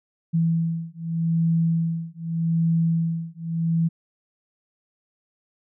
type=beating tone pair; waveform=sine; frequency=164.81 / 165.64 Hz; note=E3 / E3; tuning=0 / +9 cents; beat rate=0.83 Hz; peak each=-23 dBFS; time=0.33-3.89 s; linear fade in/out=20 ms; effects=none